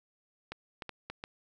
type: clicks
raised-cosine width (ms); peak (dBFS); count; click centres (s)
0.3; -23; 5; 0.52 / 0.822 / 0.893 / 1.1 / 1.239
effects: none